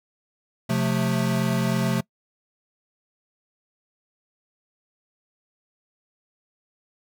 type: chord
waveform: square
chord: F major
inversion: second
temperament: equal with one note detuned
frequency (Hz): 130.81 / 177.36 / 220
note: C3 / F3 / A3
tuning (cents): 0 / +27 / 0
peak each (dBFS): -26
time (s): 0.69-2.01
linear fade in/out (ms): 10
effects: noise-tail reverb RT60 0.1 s tail -24 dB re dry